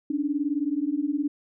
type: beating tone pair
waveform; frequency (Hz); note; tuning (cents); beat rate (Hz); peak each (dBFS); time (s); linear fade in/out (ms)
sine; 280 / 299; C#4 / D4; +18 / +31; 19; -27 / -26; 0.1-1.28; 5
effects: none